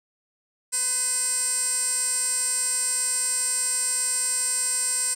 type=tone with band-pass filter; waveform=15% pulse; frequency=507 Hz; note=B4; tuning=45 cents sharp; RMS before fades=-25 dBFS; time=0.72-5.15 s; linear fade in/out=20 ms; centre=8100 Hz; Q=6.2; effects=none